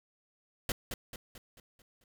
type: noise with echo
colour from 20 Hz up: pink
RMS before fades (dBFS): -32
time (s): 0.69-0.72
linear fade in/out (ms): 2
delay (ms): 220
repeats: 6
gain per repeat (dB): -6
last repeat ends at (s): 2.04
effects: none